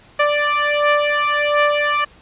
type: beating tone pair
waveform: 15% pulse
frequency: 587.3 / 588.7 Hz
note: D5 / D5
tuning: 0 / +4 cents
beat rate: 1.4 Hz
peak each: -11 dBFS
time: 0.19-2.05 s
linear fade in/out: 10 ms
effects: pink hiss -48 dBFS RMS until 2.21 s + resampled to 8000 Hz